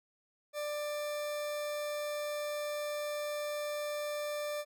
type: tone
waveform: 40% pulse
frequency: 592 Hz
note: D5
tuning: 14 cents sharp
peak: -34 dBFS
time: 0.53-4.65 s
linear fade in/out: 50 ms
effects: none